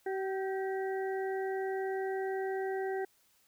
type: harmonic tone with a mistuned harmonic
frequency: 383.1 Hz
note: G4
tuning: 40 cents flat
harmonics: 1 / 2 / 4 / 5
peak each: -33 / -39 / -45 / -47 dBFS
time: 0.06-3.05 s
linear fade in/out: 5 ms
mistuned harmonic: 4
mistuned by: +38 cents
effects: white hiss -69 dBFS RMS until 3.47 s